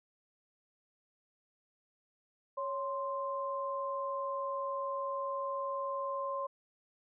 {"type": "tone pair together", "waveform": "sine", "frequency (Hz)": [554.4, 1046.6], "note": ["C#5", "C6"], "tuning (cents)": [0, 0], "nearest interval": "major seventh", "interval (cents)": 1100, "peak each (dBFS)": [-37, -36], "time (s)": [2.57, 6.47], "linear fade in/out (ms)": 10, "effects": []}